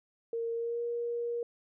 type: tone with pitch glide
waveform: sine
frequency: 461.7 to 473 Hz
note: A#4 to A#4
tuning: -17 to +25 cents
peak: -31 dBFS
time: 0.33-1.43 s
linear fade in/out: 2 ms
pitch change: +42 cents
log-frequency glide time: 0.53-0.82 s
effects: none